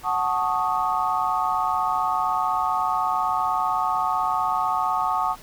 sine chord, D# half-diminished seventh, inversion first, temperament equal, 740 / 880 / 1108.7 / 1244.5 Hz, F#5 / A5 / C#6 / D#6, 0 / 0 / 0 / 0 cents, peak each -26 dBFS, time 0.03-5.36 s, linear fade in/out 50 ms, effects pink hiss -46 dBFS RMS until 5.42 s

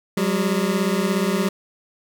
25% pulse beating tone pair, 185 / 202 Hz, F#3 / G#3, 0 / -48 cents, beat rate 17 Hz, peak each -18 dBFS, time 0.17-1.49 s, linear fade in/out 5 ms, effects none

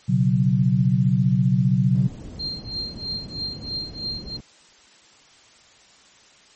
sine chord, B suspended second, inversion none, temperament equal, 123.47 / 138.59 / 185 Hz, B2 / C#3 / F#3, 0 / 0 / 0 cents, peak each -20 dBFS, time 0.08-2.08 s, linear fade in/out 20 ms
white low-pass noise, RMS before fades -37 dBFS, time 1.94-4.41 s, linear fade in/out 10 ms, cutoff 200 Hz, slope 12 dB/octave
sine tone with tremolo, 4186 Hz, C8, in tune, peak -24 dBFS, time 2.39-4.37 s, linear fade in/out 10 ms, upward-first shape triangle, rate 3.1 Hz, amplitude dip 100%
effects white hiss -52 dBFS RMS until 6.55 s + MP3 32 kbps

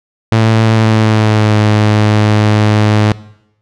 sawtooth tone with pitch glide, 111.5 to 106.28 Hz, A2 to G#2, +23 to +40 cents, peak -3 dBFS, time 0.32-3.12 s, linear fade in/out 0 ms, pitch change -83 cents, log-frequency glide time 0.7-1.58 s, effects noise-tail reverb RT60 0.8 s tail -19 dB re dry + low-pass 5000 Hz 12 dB/octave

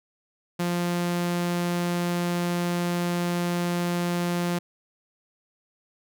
sawtooth tone, 174.61 Hz, F3, in tune, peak -20 dBFS, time 0.59-4.59 s, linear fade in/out 10 ms, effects none

